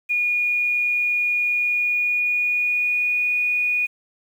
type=tone with pitch glide; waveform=sine; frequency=2443 to 2461 Hz; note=D#7 to D#7; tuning=-32 to -20 cents; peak=-18 dBFS; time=0.09-3.87 s; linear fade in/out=20 ms; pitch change=+12 cents; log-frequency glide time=1.58-3.24 s; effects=8-bit